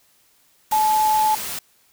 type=tone in noise; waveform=sine; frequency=862 Hz; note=A5; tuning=36 cents flat; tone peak=-15 dBFS; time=0.72-1.35 s; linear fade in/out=5 ms; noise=white; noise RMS=-29 dBFS; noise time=0.71-1.59 s; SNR=+11 dB; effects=white hiss -59 dBFS RMS until 1.92 s